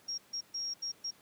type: tone bursts at uneven times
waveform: sine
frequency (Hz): 5588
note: F8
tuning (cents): 0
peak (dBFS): -34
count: 5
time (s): 0.08-0.18 / 0.33-0.41 / 0.54-0.74 / 0.82-0.92 / 1.04-1.11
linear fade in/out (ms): 10
effects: pink hiss -62 dBFS RMS until 1.21 s + high-pass 150 Hz 12 dB/octave